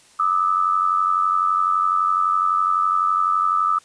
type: tone pair together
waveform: sine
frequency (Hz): 1200 / 1291.9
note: D6 / E6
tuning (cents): +37 / -35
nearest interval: minor second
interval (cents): 128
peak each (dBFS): -19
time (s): 0.19-3.79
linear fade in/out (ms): 10
effects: white hiss -52 dBFS RMS until 3.84 s + resampled to 22050 Hz